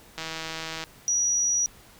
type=click train; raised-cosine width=0.2 ms; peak=-16 dBFS; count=107; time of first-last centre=0.18-0.838 s; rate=161 Hz
type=tone; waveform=sine; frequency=5810 Hz; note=F#8; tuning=32 cents flat; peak=-21 dBFS; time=1.08-1.66 s; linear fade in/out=0 ms
effects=pink hiss -52 dBFS RMS until 1.99 s